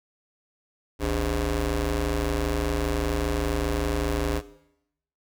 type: ring-modulated tone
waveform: 20% pulse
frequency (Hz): 112.3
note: A2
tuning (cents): +36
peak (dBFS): -16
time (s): 0.99-4.42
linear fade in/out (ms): 50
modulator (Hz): 181
effects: noise-tail reverb RT60 0.8 s tail -17 dB re dry